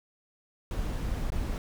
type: noise with dropouts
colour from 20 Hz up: brown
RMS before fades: -31 dBFS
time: 0.71-1.58 s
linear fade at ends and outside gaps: 1 ms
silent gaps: 1.303-1.32 s
effects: none